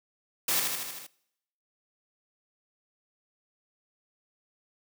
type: noise with echo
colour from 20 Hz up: white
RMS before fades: -27 dBFS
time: 0.48-0.6 s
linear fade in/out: 5 ms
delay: 78 ms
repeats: 6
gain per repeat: -3 dB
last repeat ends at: 1.068 s
effects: noise-tail reverb RT60 0.8 s tail -23 dB re dry + high-pass 150 Hz 12 dB/octave